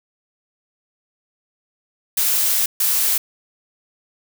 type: noise bursts at uneven times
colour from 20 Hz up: blue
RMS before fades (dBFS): -18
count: 2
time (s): 2.17-2.66 / 2.8-3.18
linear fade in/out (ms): 5
effects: none